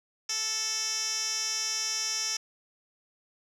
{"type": "tone with band-pass filter", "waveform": "10% pulse", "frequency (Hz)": 440, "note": "A4", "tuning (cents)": 0, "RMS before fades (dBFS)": -31, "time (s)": [0.29, 2.37], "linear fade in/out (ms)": 5, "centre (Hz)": 5300, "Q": 6.9, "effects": []}